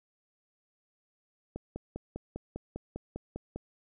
click train, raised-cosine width 2 ms, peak -24 dBFS, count 11, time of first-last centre 1.56-3.56 s, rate 5 Hz, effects none

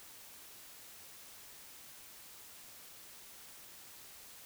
silence, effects white hiss -54 dBFS RMS until 4.45 s

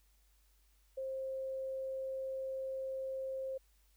sine tone, 530 Hz, C5, 22 cents sharp, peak -37 dBFS, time 0.97-3.58 s, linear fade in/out 10 ms, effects added 50 Hz sine -67 dBFS peak until 3.96 s + white hiss -74 dBFS RMS until 3.96 s

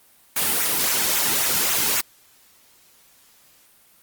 white noise with flanger, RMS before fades -21 dBFS, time 0.36-2.01 s, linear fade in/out 5 ms, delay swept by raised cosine 0.2 to 1.8 ms, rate 3.7 Hz, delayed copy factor -0.55, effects white hiss -55 dBFS RMS until 4.02 s + Opus 32 kbps

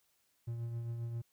triangle tone with tremolo, 117 Hz, A#2, 7 cents sharp, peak -33 dBFS, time 0.47-1.22 s, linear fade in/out 10 ms, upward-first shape triangle, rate 7.5 Hz, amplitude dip 40%, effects white hiss -75 dBFS RMS until 1.32 s

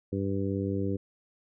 harmonic tone, 98 Hz, G2, in tune, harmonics 1 / 2 / 3 / 4 / 5, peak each -32 / -33 / -33 / -35 / -37 dBFS, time 0.12-0.97 s, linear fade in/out 10 ms, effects none

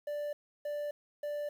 triangle tone bursts, 587.3 Hz, D5, in tune, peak -32 dBFS, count 3, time 0.07-1.49 s, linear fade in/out 5 ms, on 260 ms, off 320 ms, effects 10-bit

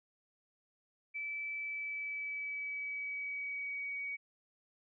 sine tone with pitch glide, 2313 to 2256 Hz, D7 to C#7, -27 to +30 cents, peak -37 dBFS, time 1.14-4.17 s, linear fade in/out 20 ms, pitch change -43 cents, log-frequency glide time 1.53-3.96 s, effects none

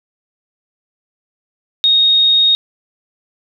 sine tone, 3729 Hz, A#7, in tune, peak -8 dBFS, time 1.84-2.55 s, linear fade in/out 0 ms, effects none

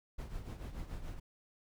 brown noise with tremolo, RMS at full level -40 dBFS, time 0.18-1.2 s, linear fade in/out 10 ms, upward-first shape triangle, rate 6.9 Hz, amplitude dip 70%, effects none

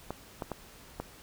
clicks, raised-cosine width 1 ms, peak -20 dBFS, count 4, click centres 0.106 / 0.422 / 0.517 / 1 s, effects pink hiss -53 dBFS RMS until 1.22 s

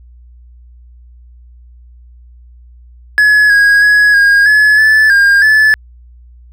triangle tone with pitch steps, 1696 / 1647 / 1676 / 1630 / 1706 / 1741 / 1612 / 1734 Hz, G#6 / G#6 / G#6 / G#6 / G#6 / A6 / G6 / A6, +36 / -15 / +15 / -33 / +46 / -19 / +48 / -26 cents, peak -3 dBFS, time 3.18-5.74 s, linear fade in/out 0 ms, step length 320 ms, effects added 60 Hz sine -36 dBFS peak until 6.52 s

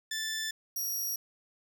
15% pulse tone pair in turn, 1760 / 5682 Hz, A6 / F8, 0 / +29 cents, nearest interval octave + minor sixth, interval 2029 cents, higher second, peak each -26 dBFS, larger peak neither, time 0.11-0.51 / 0.76-1.16 s, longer neither, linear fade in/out 5 ms, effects none

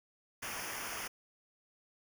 pink noise with comb filter, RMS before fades -41 dBFS, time 0.42-1.08 s, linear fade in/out 10 ms, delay 0.25 ms, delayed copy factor -0.85, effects none

